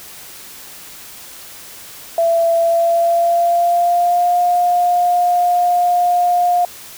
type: tone with pitch glide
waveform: sine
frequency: 670 to 708.6 Hz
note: E5 to F5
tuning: +28 to +25 cents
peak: -11 dBFS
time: 2.18-6.65 s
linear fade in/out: 2 ms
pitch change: +97 cents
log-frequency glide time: 2.57-4.36 s
effects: white hiss -36 dBFS RMS until 6.97 s